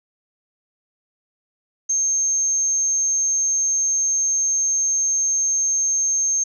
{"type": "tone", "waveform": "sine", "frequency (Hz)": 6390, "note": "G8", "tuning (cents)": 32, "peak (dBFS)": -17, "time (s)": [1.89, 6.44], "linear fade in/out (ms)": 10, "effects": []}